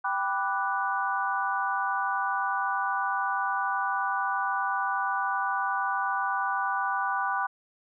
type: chord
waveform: sine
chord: G major seventh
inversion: none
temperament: equal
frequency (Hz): 784 / 987.8 / 1174.7 / 1480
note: G5 / B5 / D6 / F#6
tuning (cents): 0 / 0 / 0 / 0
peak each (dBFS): -31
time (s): 0.04-7.47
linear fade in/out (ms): 10
effects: none